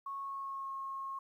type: tone with pitch glide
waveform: sine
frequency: 1100 to 1083.6 Hz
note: C#6 to C#6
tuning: -14 to -40 cents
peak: -38 dBFS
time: 0.06-1.19 s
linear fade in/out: 5 ms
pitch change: -26 cents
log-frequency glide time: 0.21-0.72 s
effects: 12-bit